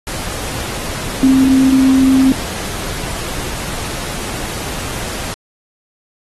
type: tone in noise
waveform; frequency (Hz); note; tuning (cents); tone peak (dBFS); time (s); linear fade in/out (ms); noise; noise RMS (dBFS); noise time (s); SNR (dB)
sine; 264.2; C4; +17; -7; 1.23-2.32; 0; pink; -24; 0.07-5.34; +14
effects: AAC 32 kbps